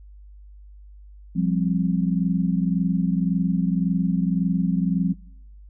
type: chord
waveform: sine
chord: F suspended second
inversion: none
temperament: just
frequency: 174.61 / 196.44 / 261.9 Hz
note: F3 / G3 / C4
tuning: 0 / +4 / +2 cents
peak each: -21 / -24 / -27 dBFS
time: 1.35-5.14 s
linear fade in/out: 20 ms
effects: noise-tail reverb RT60 0.9 s tail -26 dB re dry + added 50 Hz sine -42 dBFS peak until 5.69 s